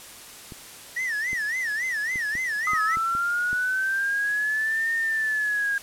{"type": "clicks", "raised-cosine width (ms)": 3, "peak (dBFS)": -26, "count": 8, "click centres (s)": [0.522, 1.331, 2.158, 2.353, 2.734, 2.971, 3.151, 3.53]}
{"type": "tone with vibrato", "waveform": "triangle", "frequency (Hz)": 1864, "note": "A#6", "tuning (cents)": -1, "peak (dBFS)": -23, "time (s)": [0.96, 2.96], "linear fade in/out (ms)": 10, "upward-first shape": "sine", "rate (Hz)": 3.6, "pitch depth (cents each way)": 180}
{"type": "linear two-way sweep", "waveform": "sine", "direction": "up then down", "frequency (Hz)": [1244.5, 1832, 1621], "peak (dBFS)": -22, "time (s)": [2.67, 5.78], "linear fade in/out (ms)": 2, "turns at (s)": 4.94}
{"effects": ["white hiss -43 dBFS RMS until 5.82 s", "low-pass 12000 Hz 12 dB/octave"]}